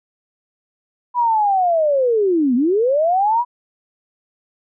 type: linear two-way sweep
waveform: sine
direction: down then up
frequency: 991 to 233.1 to 991 Hz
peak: -13 dBFS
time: 1.14-3.45 s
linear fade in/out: 50 ms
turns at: 2.55 s
effects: none